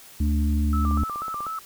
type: harmonic tone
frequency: 73.4 Hz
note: D2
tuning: in tune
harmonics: 1 / 3 / 4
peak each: -20 / -27 / -32 dBFS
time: 0.2-1.04 s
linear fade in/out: 5 ms
type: tone with vibrato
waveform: sine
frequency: 1244.5 Hz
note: D#6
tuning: in tune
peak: -28 dBFS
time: 0.73-1.59 s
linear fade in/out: 2 ms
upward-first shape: square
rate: 4.1 Hz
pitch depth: 85 cents each way
type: click train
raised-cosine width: 1 ms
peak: -25 dBFS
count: 11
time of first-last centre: 0.85-1.467 s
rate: 16.2 Hz
effects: white hiss -47 dBFS RMS until 1.65 s